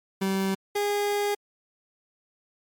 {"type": "tone pair in turn", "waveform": "30% pulse", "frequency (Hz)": [192.9, 409.8], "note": ["G3", "G#4"], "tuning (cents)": [-28, -23], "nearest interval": "octave + minor second", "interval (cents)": 1305, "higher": "second", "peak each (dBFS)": -21, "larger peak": "neither", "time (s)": [[0.21, 0.55], [0.75, 1.35]], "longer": "second", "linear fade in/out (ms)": 10, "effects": ["MP3 96 kbps"]}